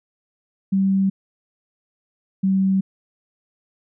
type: tone pair in turn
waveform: sine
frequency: 193.4 / 191.84 Hz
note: G3 / G3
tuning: -23 / -37 cents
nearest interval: unison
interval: 14 cents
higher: first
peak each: -15 dBFS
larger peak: neither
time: 0.72-1.1 / 2.43-2.81 s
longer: neither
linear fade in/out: 10 ms
effects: none